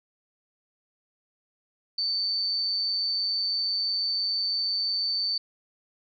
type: tone with amplitude modulation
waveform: sine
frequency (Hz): 4543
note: C#8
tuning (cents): +42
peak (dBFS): -22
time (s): 1.98-5.38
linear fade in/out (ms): 5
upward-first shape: sine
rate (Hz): 196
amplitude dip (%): 55
effects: none